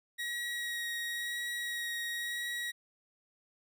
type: tone with vibrato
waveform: 30% pulse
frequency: 1899 Hz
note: A#6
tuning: 32 cents sharp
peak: -32 dBFS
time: 0.18-2.72 s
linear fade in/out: 20 ms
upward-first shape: sine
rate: 0.96 Hz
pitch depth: 13 cents each way
effects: none